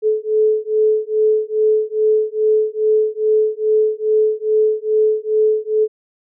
sine beating tone pair, 430.6 / 433 Hz, A4 / A4, -37 / -28 cents, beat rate 2.4 Hz, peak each -16 dBFS, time 0.02-5.88 s, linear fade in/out 50 ms, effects none

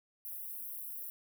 white high-pass noise, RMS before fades -43 dBFS, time 0.25-1.1 s, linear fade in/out 0 ms, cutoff 11000 Hz, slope 48 dB/octave, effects none

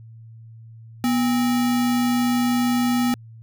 sine tone with sample-and-hold, 243.7 Hz, B3, 23 cents flat, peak -17 dBFS, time 1.04-3.14 s, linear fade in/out 0 ms, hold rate 1050 Hz, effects added 113 Hz sine -40 dBFS peak until 3.42 s

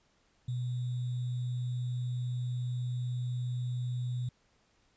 sine tone with sample-and-hold, 123.47 Hz, B2, in tune, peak -31 dBFS, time 0.48-4.29 s, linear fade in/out 5 ms, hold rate 3675 Hz, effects pink hiss -70 dBFS RMS until 4.96 s + resampled to 16000 Hz

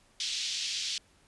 pink band-pass noise, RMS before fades -34 dBFS, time 0.2-0.98 s, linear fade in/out 2 ms, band 3100 to 5900 Hz, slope 24 dB/octave, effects pink hiss -64 dBFS RMS until 1.27 s + resampled to 24000 Hz

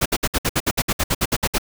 pink noise bursts, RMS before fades -19 dBFS, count 15, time 0.01-1.584 s, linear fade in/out 10 ms, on 48 ms, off 61 ms, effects none

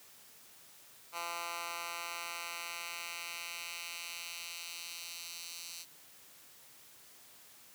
10% pulse tone with high-pass filter sweep, 170.7 Hz, F3, 39 cents flat, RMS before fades -43 dBFS, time 1.12-5.86 s, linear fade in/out 50 ms, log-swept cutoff 1100 to 4500 Hz, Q 1.2, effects white hiss -58 dBFS RMS until 7.74 s + high-pass 80 Hz 12 dB/octave

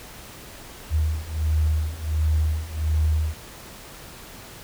sine beating tone pair, 76.8 / 78.2 Hz, D#2 / D#2, -22 / +9 cents, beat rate 1.4 Hz, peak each -24 / -22 dBFS, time 0.9-3.35 s, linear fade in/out 50 ms, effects pink hiss -42 dBFS RMS until 4.63 s

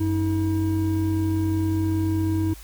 triangle tone pair together, 95.2 / 320.2 Hz, F#2 / D#4, +50 / +50 cents, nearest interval octave + major sixth, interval 2100 cents, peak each -21 dBFS, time 0-2.54 s, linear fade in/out 10 ms, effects added 50 Hz sine -41 dBFS peak until 2.63 s + white hiss -47 dBFS RMS until 2.63 s

